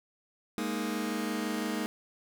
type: chord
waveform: sawtooth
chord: Ab suspended second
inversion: none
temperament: just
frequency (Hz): 207.7 / 233.6 / 311.5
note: Ab3 / Bb3 / Eb4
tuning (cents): 0 / +4 / +2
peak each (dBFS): -31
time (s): 0.58-1.86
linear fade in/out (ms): 0
effects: none